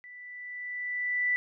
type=tone with level ramp; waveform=sine; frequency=1977 Hz; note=B6; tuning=1 cent sharp; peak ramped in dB=-45 to -23 dBFS; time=0.04-1.36 s; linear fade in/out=0 ms; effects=none